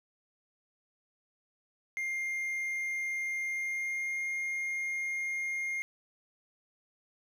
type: tone with pitch glide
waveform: triangle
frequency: 2113 to 2126 Hz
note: C7 to C7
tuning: +16 to +27 cents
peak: -30 dBFS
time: 1.97-5.82 s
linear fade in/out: 0 ms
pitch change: +11 cents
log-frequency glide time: 3.45-4.24 s
effects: none